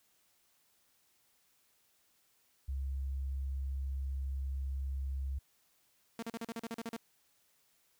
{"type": "tone", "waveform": "sine", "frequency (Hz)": 67.5, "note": "C#2", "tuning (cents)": -45, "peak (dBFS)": -34, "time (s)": [2.68, 5.39], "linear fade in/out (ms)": 10}
{"type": "tone bursts", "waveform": "sawtooth", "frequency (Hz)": 229.2, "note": "A#3", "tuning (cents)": -29, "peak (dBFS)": -34, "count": 11, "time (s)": [6.19, 6.965], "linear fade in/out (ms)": 2, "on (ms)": 35, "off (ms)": 39}
{"effects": ["white hiss -72 dBFS RMS until 7.99 s"]}